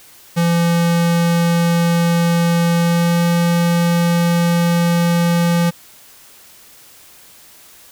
square tone with pitch glide, 170 to 171.18 Hz, F3 to F3, -46 to -34 cents, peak -13 dBFS, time 0.36-5.71 s, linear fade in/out 20 ms, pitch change +12 cents, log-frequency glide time 2.77-3.23 s, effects white hiss -44 dBFS RMS until 7.91 s

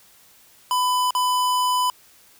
square tone with dropouts, 1000 Hz, B5, 21 cents sharp, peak -19 dBFS, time 0.71-1.9 s, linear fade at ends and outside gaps 1 ms, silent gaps 1.107-1.15 s, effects white hiss -53 dBFS RMS until 2.39 s

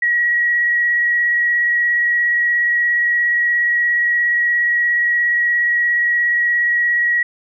sine tone with vibrato, 1912 Hz, A#6, 43 cents sharp, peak -13 dBFS, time 0.02-7.23 s, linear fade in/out 5 ms, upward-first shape square, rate 17 Hz, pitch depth 10 cents each way, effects none

